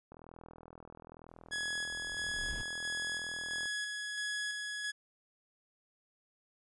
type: click train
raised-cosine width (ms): 1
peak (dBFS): -37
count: 146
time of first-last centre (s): 0.12-3.657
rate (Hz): 41
type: noise with exponential growth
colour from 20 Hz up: brown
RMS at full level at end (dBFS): -41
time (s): 1.28-2.62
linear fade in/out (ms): 5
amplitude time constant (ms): 290
type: tone with tremolo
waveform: sawtooth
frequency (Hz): 1681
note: G#6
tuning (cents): +20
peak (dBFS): -31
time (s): 1.51-4.92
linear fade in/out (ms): 20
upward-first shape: square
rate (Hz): 1.5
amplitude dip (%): 30
effects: resampled to 24000 Hz